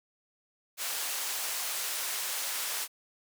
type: band-pass noise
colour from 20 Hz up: white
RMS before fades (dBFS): -34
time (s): 0.77-2.88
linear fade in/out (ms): 50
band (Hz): 620 to 15000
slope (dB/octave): 12
effects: none